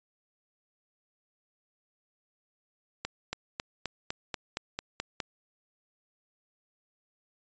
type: accelerating click train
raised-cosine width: 0.2 ms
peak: -15 dBFS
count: 10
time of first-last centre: 3.05-5.202 s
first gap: 280 ms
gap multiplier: 0.96
effects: resampled to 16000 Hz